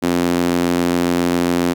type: tone with high-pass filter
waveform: sawtooth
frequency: 87.31 Hz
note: F2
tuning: in tune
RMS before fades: -17 dBFS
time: 0.02-1.74 s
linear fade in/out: 20 ms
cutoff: 260 Hz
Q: 2.3
effects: none